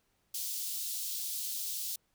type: high-pass noise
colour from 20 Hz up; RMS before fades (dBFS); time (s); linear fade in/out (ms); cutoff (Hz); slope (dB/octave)
white; -37; 0.34-1.96; 5; 3600; 24
effects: pink hiss -75 dBFS RMS until 2.14 s